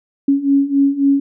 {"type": "beating tone pair", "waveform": "sine", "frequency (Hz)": [275.8, 279.5], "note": ["C#4", "C#4"], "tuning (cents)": [-9, 14], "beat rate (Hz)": 3.7, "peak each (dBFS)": [-16, -13], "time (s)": [0.28, 1.2], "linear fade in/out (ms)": 5, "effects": []}